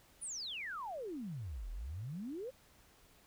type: exponential two-way sweep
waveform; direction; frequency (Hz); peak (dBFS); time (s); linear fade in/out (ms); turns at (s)
sine; down then up; 10270 to 38.54 to 549; -40; 0.21-2.51; 20; 1.7
effects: pink hiss -65 dBFS RMS until 3.26 s